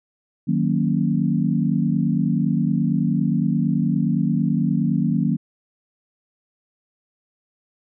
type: chord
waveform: sine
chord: D# minor seventh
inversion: none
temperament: equal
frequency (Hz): 155.56 / 185 / 233.1 / 277.2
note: D#3 / F#3 / A#3 / C#4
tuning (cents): 0 / 0 / 0 / 0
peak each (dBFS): -22 / -22 / -22 / -26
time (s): 0.47-5.37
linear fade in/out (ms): 20
effects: none